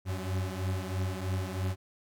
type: beating tone pair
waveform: 40% pulse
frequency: 92.5 / 95.6 Hz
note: F#2 / G2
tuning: 0 / -43 cents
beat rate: 3.1 Hz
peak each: -32 / -34 dBFS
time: 0.05-1.76 s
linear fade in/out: 50 ms
effects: none